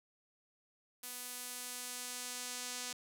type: tone with band-pass filter sweep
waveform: sawtooth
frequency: 248.1 Hz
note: B3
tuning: 8 cents sharp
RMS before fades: -44 dBFS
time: 1.03-2.93 s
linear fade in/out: 5 ms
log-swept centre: 12000 to 7000 Hz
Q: 0.99
effects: none